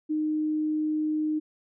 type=tone; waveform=sine; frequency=307.6 Hz; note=D#4; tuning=20 cents flat; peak=-24 dBFS; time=0.09-1.4 s; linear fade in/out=20 ms; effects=none

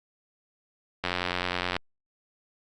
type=click train; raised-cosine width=0.3 ms; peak=-11 dBFS; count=66; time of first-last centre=1.04-1.765 s; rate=89.6 Hz; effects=Opus 48 kbps

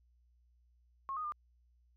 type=tone with pitch steps; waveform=sine; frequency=1085 / 1241 / 1201 Hz; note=C#6 / D#6 / D6; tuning=-37 / -5 / +38 cents; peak=-36 dBFS; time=1.09-1.321 s; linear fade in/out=0 ms; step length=77 ms; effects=added 60 Hz sine -66 dBFS peak until 1.96 s

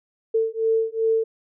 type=beating tone pair; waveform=sine; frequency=446.5 / 449.1 Hz; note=A4 / A4; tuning=+25 / +35 cents; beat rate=2.6 Hz; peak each=-22 dBFS; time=0.34-1.24 s; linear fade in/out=10 ms; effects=none

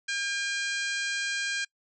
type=harmonic tone with a mistuned harmonic; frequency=804 Hz; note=G5; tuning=44 cents sharp; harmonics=2 / 3 / 4 / 5 / 6 / 7 / 8 / 9 / 10; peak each=-31 / -35 / -37 / -39 / -41 / -42 / -43 / -44 / -45 dBFS; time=0.08-1.65 s; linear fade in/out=10 ms; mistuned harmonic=5; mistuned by=+43 cents; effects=noise-tail reverb RT60 0.1 s tail -25 dB re dry

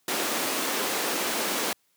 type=high-pass noise; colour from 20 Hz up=pink; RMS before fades=-28 dBFS; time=0.08-1.73 s; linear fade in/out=2 ms; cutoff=250 Hz; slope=24 dB/octave; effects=white hiss -69 dBFS RMS until 1.96 s + high-pass 80 Hz 12 dB/octave

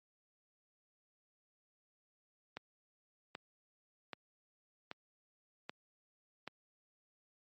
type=click train; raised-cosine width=0.3 ms; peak=-26 dBFS; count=6; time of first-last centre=2.57-6.476 s; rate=1.28 Hz; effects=high-pass 150 Hz 12 dB/octave + MP3 32 kbps

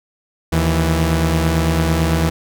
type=tone pair together; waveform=sawtooth; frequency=77.78 / 164.54 Hz; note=D#2 / E3; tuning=0 / -3 cents; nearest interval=octave + minor second; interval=1297 cents; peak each=-13 dBFS; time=0.52-2.3 s; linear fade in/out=10 ms; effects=none

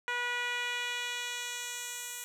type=tone with band-pass filter sweep; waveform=10% pulse; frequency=486.1 Hz; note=B4; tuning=28 cents flat; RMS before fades=-36 dBFS; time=0.08-2.24 s; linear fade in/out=0 ms; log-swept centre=1600 to 10000 Hz; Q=0.95; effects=none

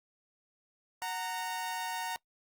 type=tone pair together; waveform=sawtooth; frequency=740 / 923.3 Hz; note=F#5 / A#5; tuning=0 / -17 cents; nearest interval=major third; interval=383 cents; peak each=-36 / -32 dBFS; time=1.02-2.16 s; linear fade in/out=0 ms; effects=noise-tail reverb RT60 0.1 s tail -23 dB re dry + Opus 48 kbps

